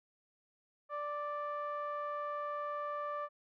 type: tone with low-pass filter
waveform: sawtooth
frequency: 587.3 Hz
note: D5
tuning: in tune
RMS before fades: -39 dBFS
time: 0.89-3.29 s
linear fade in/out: 50 ms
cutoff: 1300 Hz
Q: 3.7
effects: none